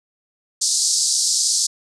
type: band-pass noise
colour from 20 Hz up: pink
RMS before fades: -19 dBFS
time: 0.61-1.67 s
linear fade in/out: 10 ms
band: 4500 to 9000 Hz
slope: 48 dB/octave
effects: none

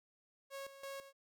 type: tone with tremolo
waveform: sawtooth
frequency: 549 Hz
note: C#5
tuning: 17 cents flat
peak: -40 dBFS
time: 0.5-1.13 s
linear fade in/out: 50 ms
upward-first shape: square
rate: 3 Hz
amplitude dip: 70%
effects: none

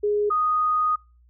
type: tone pair in turn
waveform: sine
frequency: 415.3 / 1241.8 Hz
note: G#4 / D#6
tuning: 0 / -4 cents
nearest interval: octave + perfect fifth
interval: 1896 cents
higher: second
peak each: -19 / -19 dBFS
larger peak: neither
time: 0.03-0.3 / 0.3-0.96 s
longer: second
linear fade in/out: 10 ms
effects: noise-tail reverb RT60 0.3 s tail -24 dB re dry + added 60 Hz sine -53 dBFS peak until 1.29 s

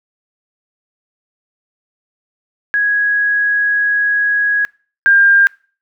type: tone pair in turn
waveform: sine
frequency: 1661.2 / 1601.8 Hz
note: G#6 / G6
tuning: 0 / +37 cents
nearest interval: minor second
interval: 63 cents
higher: first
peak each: -11 / -6 dBFS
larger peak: second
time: 2.74-4.65 / 5.06-5.47 s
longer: first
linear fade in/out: 0 ms
effects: noise-tail reverb RT60 0.4 s tail -24 dB re dry

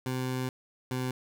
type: tone pair in turn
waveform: 20% pulse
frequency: 128.5 / 127.78 Hz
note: C3 / C3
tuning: -31 / -41 cents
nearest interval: unison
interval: 10 cents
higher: first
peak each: -25 dBFS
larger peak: neither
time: 0.06-0.49 / 0.91-1.11 s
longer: first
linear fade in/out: 2 ms
effects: none

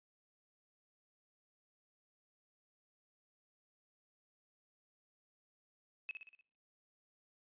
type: tone with echo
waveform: sine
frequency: 2585 Hz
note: E7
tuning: 34 cents flat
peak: -38 dBFS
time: 6.09-6.11 s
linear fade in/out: 0 ms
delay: 60 ms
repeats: 5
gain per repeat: -5 dB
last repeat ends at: 6.41 s
effects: noise-tail reverb RT60 0.6 s tail -23 dB re dry + resampled to 8000 Hz

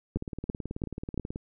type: two click trains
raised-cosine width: 3 ms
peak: -22 / -16 dBFS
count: 23 / 4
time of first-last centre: 0.17-1.359 / 0.16-1.177 s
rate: 18.5 / 2.95 Hz
effects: none

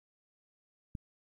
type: click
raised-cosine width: 5 ms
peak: -27 dBFS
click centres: 0.952 s
effects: 11-bit

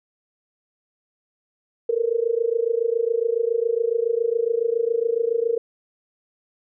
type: tone with amplitude modulation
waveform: sine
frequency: 463.5 Hz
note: A#4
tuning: 10 cents flat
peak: -15 dBFS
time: 1.89-5.58 s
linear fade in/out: 5 ms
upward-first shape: sine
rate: 27.2 Hz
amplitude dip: 90%
effects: none

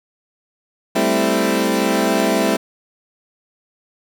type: chord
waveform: 20% pulse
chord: A minor seventh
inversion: third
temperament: equal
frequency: 196 / 220 / 261.6 / 329.6 Hz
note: G3 / A3 / C4 / E4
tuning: 0 / 0 / 0 / 0 cents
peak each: -16 dBFS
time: 0.95-2.57 s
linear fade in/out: 10 ms
effects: none

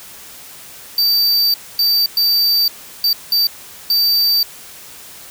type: tone bursts at uneven times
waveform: square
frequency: 4640 Hz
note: D8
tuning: 22 cents flat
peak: -12 dBFS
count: 6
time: 0.98-1.54 / 1.79-2.06 / 2.17-2.68 / 3.04-3.13 / 3.32-3.47 / 3.9-4.43 s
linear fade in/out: 2 ms
effects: white hiss -37 dBFS RMS until 5.3 s

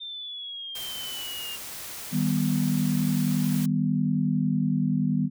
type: exponential sweep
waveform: sine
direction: down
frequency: 3603 to 2794 Hz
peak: -34 dBFS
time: 0-1.57 s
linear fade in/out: 20 ms
type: noise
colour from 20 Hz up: white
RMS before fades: -38 dBFS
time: 0.75-3.66 s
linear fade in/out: 5 ms
type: chord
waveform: sine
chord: Eb augmented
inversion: none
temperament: equal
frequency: 155.56 / 196 / 246.9 Hz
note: Eb3 / G3 / B3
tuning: 0 / 0 / 0 cents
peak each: -26 dBFS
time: 2.11-5.3 s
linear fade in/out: 50 ms
effects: none

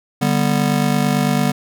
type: chord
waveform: square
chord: G major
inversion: second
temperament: just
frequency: 147 / 196 / 245 Hz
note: D3 / G3 / B3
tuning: +2 / 0 / -14 cents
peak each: -20 dBFS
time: 0.21-1.52 s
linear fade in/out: 10 ms
effects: none

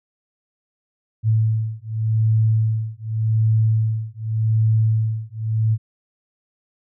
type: beating tone pair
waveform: sine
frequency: 110 / 110.86 Hz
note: A2 / A2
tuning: 0 / +13 cents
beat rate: 0.86 Hz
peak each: -19 dBFS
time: 1.23-5.78 s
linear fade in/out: 50 ms
effects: none

